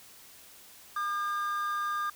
triangle tone pair together, 1207.6 / 1612 Hz, D6 / G6, +48 / +48 cents, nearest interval perfect fourth, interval 500 cents, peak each -28 / -35 dBFS, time 0.96-2.1 s, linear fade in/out 5 ms, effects white hiss -53 dBFS RMS until 2.15 s

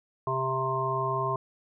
harmonic tone with a mistuned harmonic, 131.9 Hz, C3, 14 cents sharp, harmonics 1 / 3 / 5 / 7 / 8, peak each -33 / -33 / -34 / -35 / -29 dBFS, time 0.27-1.36 s, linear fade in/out 2 ms, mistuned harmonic 1, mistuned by -16 cents, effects none

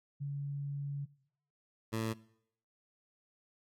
sine / 15% pulse tone pair in turn, 141.7 / 111.73 Hz, C#3 / A2, +38 / +27 cents, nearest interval major third, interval 411 cents, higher first, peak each -35 / -27 dBFS, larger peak second, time 0.2-1.06 / 1.92-2.14 s, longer first, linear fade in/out 20 ms, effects noise-tail reverb RT60 0.7 s tail -21 dB re dry + AAC 48 kbps

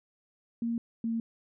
sine tone pair in turn, 232.6 / 228.3 Hz, A#3 / A#3, -4 / -36 cents, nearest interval unison, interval 32 cents, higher first, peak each -28 / -28 dBFS, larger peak neither, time 0.62-0.78 / 1.04-1.2 s, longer neither, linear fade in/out 2 ms, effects none

